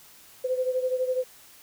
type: beating tone pair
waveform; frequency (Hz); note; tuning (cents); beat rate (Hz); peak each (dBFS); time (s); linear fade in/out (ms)
sine; 508 / 520; B4 / C5; +49 / -11; 12; -25 / -30; 0.44-1.24; 10
effects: white hiss -52 dBFS RMS until 1.62 s